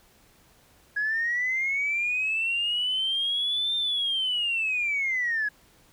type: linear two-way sweep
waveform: sine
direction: up then down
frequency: 1661.2 to 3607 to 1661.2 Hz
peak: -23 dBFS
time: 0.96-5.49 s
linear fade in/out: 10 ms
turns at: 3.76 s
effects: tanh soft clip ceiling -19 dBFS + pink hiss -59 dBFS RMS until 5.92 s